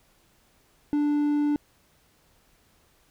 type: tone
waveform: triangle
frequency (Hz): 293.7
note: D4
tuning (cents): 0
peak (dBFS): -19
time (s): 0.93-1.56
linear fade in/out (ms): 0
effects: pink hiss -63 dBFS RMS until 3.1 s